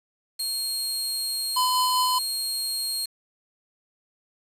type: tone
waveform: sawtooth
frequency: 4244 Hz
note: C8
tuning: 24 cents sharp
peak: -23 dBFS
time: 0.39-3.06 s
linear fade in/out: 10 ms
type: tone with tremolo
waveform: square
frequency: 1008 Hz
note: B5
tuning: 35 cents sharp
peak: -21 dBFS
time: 1.56-2.19 s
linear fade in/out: 10 ms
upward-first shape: sine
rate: 5.1 Hz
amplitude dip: 25%
effects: resampled to 32000 Hz + 7-bit